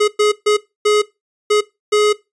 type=tone bursts at uneven times; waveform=square; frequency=420 Hz; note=G#4; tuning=19 cents sharp; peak=-11 dBFS; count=6; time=0-0.08 / 0.19-0.32 / 0.46-0.57 / 0.85-1.02 / 1.5-1.61 / 1.92-2.13 s; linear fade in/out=10 ms; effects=noise-tail reverb RT60 0.2 s tail -18 dB re dry + resampled to 22050 Hz